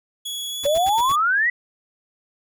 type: tone with pitch glide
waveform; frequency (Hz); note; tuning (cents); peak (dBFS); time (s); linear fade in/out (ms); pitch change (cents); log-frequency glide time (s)
sawtooth; 3366 to 3421; G#7 to A7; +23 to -49; -24; 0.25-1.16; 10; +28; 0.5-0.65
type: noise bursts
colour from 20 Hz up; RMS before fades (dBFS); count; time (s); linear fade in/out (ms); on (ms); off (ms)
pink; -34; 5; 0.63-1.127; 10; 41; 73
type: exponential sweep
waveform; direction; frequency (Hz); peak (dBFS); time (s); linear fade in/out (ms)
sine; up; 554.4 to 2000; -16; 0.65-1.5; 5
effects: none